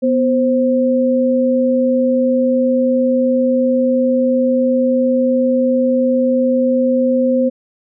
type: tone pair together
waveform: sine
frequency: 247.3 / 524.4 Hz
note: B3 / C5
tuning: +3 / +4 cents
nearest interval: octave + minor second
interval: 1301 cents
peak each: -14 dBFS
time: 0.02-7.5 s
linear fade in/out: 20 ms
effects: none